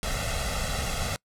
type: noise with comb filter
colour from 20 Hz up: pink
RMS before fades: -29 dBFS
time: 0.03-1.16 s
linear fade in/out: 0 ms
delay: 1.5 ms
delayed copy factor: +0.8
effects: noise-tail reverb RT60 0.1 s tail -25 dB re dry + low-pass 10000 Hz 12 dB/octave